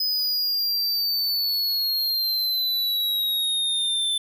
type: exponential sweep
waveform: square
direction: down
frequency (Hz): 5040 to 3520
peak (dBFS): -22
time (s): 0-4.18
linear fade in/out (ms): 5
effects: none